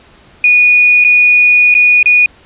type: tone with dropouts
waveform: sine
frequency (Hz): 2460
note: D#7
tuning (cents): -20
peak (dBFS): -4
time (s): 0.44-2.26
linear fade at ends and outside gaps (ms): 2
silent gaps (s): 1.041-1.047 / 1.742-1.75 / 2.029-2.058
effects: pink hiss -43 dBFS RMS until 2.45 s + resampled to 8000 Hz